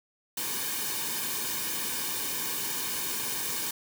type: noise with comb filter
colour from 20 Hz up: white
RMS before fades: -32 dBFS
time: 0.37-3.71 s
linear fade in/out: 5 ms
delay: 1.5 ms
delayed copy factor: -0.75
effects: none